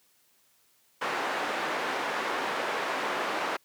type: band-pass noise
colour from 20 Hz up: white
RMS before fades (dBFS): -31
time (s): 1.01-3.57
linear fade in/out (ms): 10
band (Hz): 350 to 1500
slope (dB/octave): 12
effects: white hiss -66 dBFS RMS until 3.64 s + high-pass 100 Hz 12 dB/octave